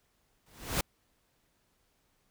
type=noise with exponential growth; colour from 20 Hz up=pink; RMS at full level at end=-26 dBFS; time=0.46-0.81 s; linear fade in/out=5 ms; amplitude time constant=76 ms; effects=pink hiss -73 dBFS RMS until 2.3 s